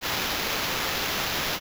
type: noise with sample-and-hold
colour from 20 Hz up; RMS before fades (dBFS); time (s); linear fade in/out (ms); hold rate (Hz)
white; -28; 0.01-1.6; 50; 8820
effects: none